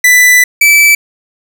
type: tone pair in turn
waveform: 45% pulse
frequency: 1987 / 2312 Hz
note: B6 / D7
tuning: +10 / -28 cents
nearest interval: minor third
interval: 262 cents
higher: second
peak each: -3 dBFS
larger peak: neither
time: 0.04-0.44 / 0.61-0.95 s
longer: first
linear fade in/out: 5 ms
effects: none